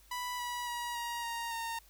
sawtooth tone with pitch steps, 987.8 / 973.6 / 959.7 / 945.9 / 932.4 / 919 Hz, B5 / B5 / B5 / A#5 / A#5 / A#5, 0 / -25 / -50 / +25 / 0 / -25 cents, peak -32 dBFS, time 0.11-1.79 s, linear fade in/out 5 ms, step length 280 ms, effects added 50 Hz sine -61 dBFS peak until 1.89 s + white hiss -63 dBFS RMS until 1.89 s

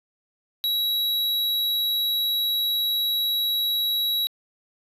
square tone, 3881 Hz, B7, 31 cents flat, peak -22 dBFS, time 0.64-4.27 s, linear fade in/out 0 ms, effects resampled to 32000 Hz

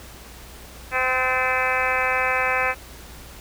harmonic tone with a mistuned harmonic, 257.5 Hz, C4, 28 cents flat, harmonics 2 / 3 / 4 / 5 / 6 / 7 / 8 / 9 / 10, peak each -28 / -28 / -28 / -28 / -28 / -28 / -28 / -28 / -28 dBFS, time 0.91-2.75 s, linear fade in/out 50 ms, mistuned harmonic 7, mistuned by -33 cents, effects added 60 Hz sine -43 dBFS peak until 3.4 s + pink hiss -43 dBFS RMS until 3.4 s

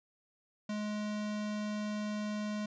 square tone, 210.3 Hz, G#3, 22 cents sharp, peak -35 dBFS, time 0.69-2.66 s, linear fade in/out 5 ms, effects resampled to 16000 Hz

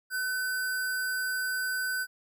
sine tone with sample-and-hold, 1511 Hz, F#6, 36 cents sharp, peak -28 dBFS, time 0.1-2.07 s, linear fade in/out 50 ms, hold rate 6300 Hz, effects none

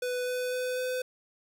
square tone with pitch steps, 497 / 500.2 / 503.4 / 506.6 Hz, B4 / B4 / B4 / B4, +11 / +22 / +33 / +44 cents, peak -30 dBFS, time 0.02-1.02 s, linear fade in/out 5 ms, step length 250 ms, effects none

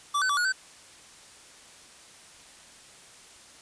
square tone with pitch steps, 1160 / 1518 / 1151 / 1449 / 1535 Hz, D6 / F#6 / D6 / F#6 / G6, -22 / +44 / -35 / -37 / -37 cents, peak -24 dBFS, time 0.14-0.525 s, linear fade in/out 10 ms, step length 77 ms, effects white hiss -51 dBFS RMS until 3.61 s + resampled to 22050 Hz

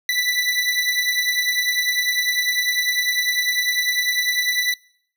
25% pulse beating tone pair, 1973 / 1983 Hz, B6 / B6, -2 / +7 cents, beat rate 10 Hz, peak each -18 dBFS, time 0.09-4.74 s, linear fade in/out 2 ms, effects noise-tail reverb RT60 0.7 s tail -25 dB re dry

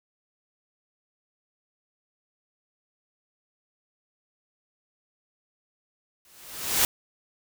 white noise with exponential growth, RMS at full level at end -19 dBFS, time 6.25-6.85 s, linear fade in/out 1 ms, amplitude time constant 130 ms, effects none

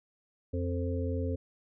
harmonic tone with a mistuned harmonic, 87.31 Hz, F2, in tune, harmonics 1 / 3 / 5 / 6, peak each -31 / -36 / -38 / -39 dBFS, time 0.53-1.36 s, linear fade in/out 10 ms, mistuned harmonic 5, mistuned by +16 cents, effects none

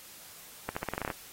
accelerating click train, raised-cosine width 0.5 ms, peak -18 dBFS, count 10, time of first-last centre 0.69-1.102 s, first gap 75 ms, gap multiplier 0.87, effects white hiss -50 dBFS RMS until 1.32 s + AAC 48 kbps

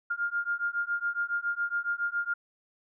sine beating tone pair, 1404 / 1411.2 Hz, F6 / F6, +9 / +18 cents, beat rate 7.2 Hz, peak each -31 dBFS, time 0.1-2.34 s, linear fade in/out 10 ms, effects none

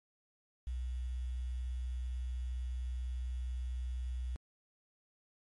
sine tone with quantisation, 62.1 Hz, B1, 10 cents sharp, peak -35 dBFS, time 0.67-4.36 s, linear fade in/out 0 ms, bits 10, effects MP3 48 kbps

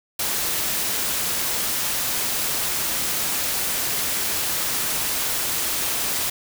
white noise, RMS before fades -24 dBFS, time 0.19-6.3 s, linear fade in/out 5 ms, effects none

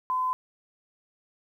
sine tone, 1019 Hz, C6, 46 cents flat, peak -24 dBFS, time 0.1-0.33 s, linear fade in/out 0 ms, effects 10-bit

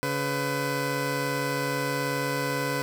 15% pulse tone pair together, 140.83 / 501 Hz, C#3 / B4, +28 / +25 cents, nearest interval octave + minor seventh, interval 2197 cents, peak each -23 / -22 dBFS, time 0.03-2.82 s, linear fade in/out 0 ms, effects none

